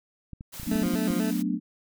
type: clicks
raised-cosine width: 5 ms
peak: -27 dBFS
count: 11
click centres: 0.333 / 0.409 / 0.598 / 0.632 / 0.67 / 0.721 / 0.757 / 0.82 / 0.86 / 0.939 / 1.107 s
type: noise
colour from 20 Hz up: white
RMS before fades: -41 dBFS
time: 0.52-1.43 s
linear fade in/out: 20 ms
type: chord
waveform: sine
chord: B minor seventh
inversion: second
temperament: equal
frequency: 185 / 220 / 246.9 / 293.7 Hz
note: F#3 / A3 / B3 / D4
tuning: 0 / 0 / 0 / 0 cents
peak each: -30 dBFS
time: 0.65-1.6 s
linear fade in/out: 50 ms
type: tone with vibrato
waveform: 20% pulse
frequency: 196 Hz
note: G3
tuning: in tune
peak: -25 dBFS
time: 0.71-1.31 s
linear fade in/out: 5 ms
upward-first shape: square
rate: 4.1 Hz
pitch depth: 190 cents each way
effects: none